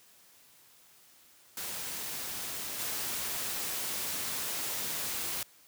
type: noise with level steps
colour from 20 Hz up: white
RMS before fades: -38 / -35 dBFS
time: 1.57-5.43 s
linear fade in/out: 2 ms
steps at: 2.78 s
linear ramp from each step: 20 ms
effects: white hiss -60 dBFS RMS until 5.67 s + high-pass 60 Hz 12 dB/octave